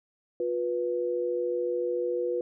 sine tone pair together, 356.4 / 490.2 Hz, F4 / B4, +35 / -13 cents, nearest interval tritone, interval 552 cents, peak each -30 / -28 dBFS, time 0.4-2.41 s, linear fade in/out 2 ms, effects none

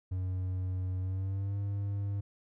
triangle tone with pitch glide, 92.5 to 100.29 Hz, F#2 to G2, 0 to +40 cents, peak -29 dBFS, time 0.11-2.21 s, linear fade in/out 10 ms, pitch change +140 cents, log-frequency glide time 0.99-1.57 s, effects none

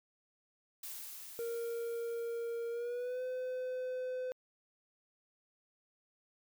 blue noise with exponential decay, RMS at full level -44 dBFS, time 0.83-4.33 s, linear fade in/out 5 ms, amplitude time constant 760 ms
triangle tone with pitch glide, 466.2 to 508.4 Hz, A#4 to C5, 0 to -50 cents, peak -34 dBFS, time 1.39-4.32 s, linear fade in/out 0 ms, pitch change +150 cents, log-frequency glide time 2.7-3.22 s
effects none

